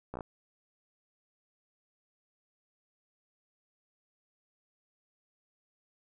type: slowing click train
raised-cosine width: 1 ms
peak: -25 dBFS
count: 5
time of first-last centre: 0.14-0.208 s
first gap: 15 ms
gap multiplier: 1.08
effects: none